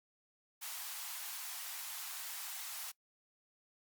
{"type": "high-pass noise", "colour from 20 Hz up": "white", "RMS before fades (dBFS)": -44, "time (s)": [0.61, 2.92], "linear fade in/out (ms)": 20, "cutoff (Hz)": 710, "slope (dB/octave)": 48, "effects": ["noise-tail reverb RT60 0.1 s tail -21 dB re dry", "Opus 48 kbps"]}